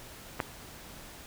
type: clicks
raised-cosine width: 0.5 ms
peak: -27 / -13 dBFS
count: 2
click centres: 0.394 / 0.402 s
effects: pink hiss -48 dBFS RMS until 1.26 s